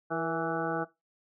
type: harmonic tone with a mistuned harmonic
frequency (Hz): 164.81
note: E3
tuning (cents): 0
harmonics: 1 / 2 / 3 / 4 / 5 / 7 / 8 / 9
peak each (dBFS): -39 / -35 / -36 / -35 / -36 / -40 / -39 / -37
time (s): 0.1-0.85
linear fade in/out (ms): 20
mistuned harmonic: 3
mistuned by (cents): -44
effects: noise-tail reverb RT60 0.2 s tail -18 dB re dry